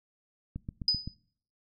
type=click train; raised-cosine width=5 ms; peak=-24 dBFS; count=5; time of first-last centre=0.56-1.075 s; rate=7.76 Hz
type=tone with exponential decay; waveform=sine; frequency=4986 Hz; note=D#8; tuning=3 cents sharp; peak=-19 dBFS; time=0.88-1.14 s; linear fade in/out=2 ms; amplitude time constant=55 ms
effects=noise-tail reverb RT60 0.6 s tail -22 dB re dry